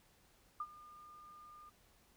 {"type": "tone with ADSR envelope", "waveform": "sine", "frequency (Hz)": 1209, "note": "D6", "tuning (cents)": 50, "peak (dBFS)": -36, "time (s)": [0.6, 1.7], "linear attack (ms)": 4, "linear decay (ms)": 53, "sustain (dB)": -18, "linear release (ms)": 12, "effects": ["pink hiss -69 dBFS RMS until 2.16 s"]}